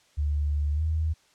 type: tone with pitch glide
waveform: sine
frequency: 73.42 to 79.15 Hz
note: D2 to D#2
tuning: 0 to +30 cents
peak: -23 dBFS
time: 0.17-1.14 s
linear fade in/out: 20 ms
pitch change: +130 cents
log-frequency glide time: 0.74-0.82 s
effects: white hiss -62 dBFS RMS until 1.34 s + low-pass 7000 Hz 12 dB/octave